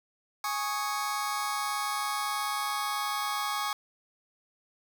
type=chord; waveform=sawtooth; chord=Ab suspended fourth; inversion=none; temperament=just; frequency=830.6 / 1107.5 / 1245.9 Hz; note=Ab5 / Db6 / Eb6; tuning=0 / -2 / +2 cents; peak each=-30 / -29 / -31 dBFS; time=0.44-3.73 s; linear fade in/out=2 ms; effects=none